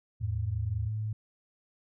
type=tone with vibrato; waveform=sine; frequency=82.41 Hz; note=E2; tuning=in tune; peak=-33 dBFS; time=0.2-0.89 s; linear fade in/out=20 ms; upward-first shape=triangle; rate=4.4 Hz; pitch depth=130 cents each way
type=tone; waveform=sine; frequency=107.9 Hz; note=A2; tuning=33 cents flat; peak=-30 dBFS; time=0.21-1.13 s; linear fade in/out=5 ms
effects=none